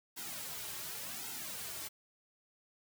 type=noise with flanger; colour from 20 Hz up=white; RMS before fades=-43 dBFS; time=0.16-1.89 s; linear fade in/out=20 ms; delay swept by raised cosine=1.7 to 4.1 ms; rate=0.89 Hz; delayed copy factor=-0.9; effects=none